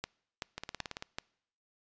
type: two click trains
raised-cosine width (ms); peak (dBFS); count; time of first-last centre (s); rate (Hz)
0.2; -18 / -21; 4 / 9; 0.04-1.185 / 0.58-1.024; 2.62 / 18
effects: noise-tail reverb RT60 0.7 s tail -25 dB re dry + resampled to 16000 Hz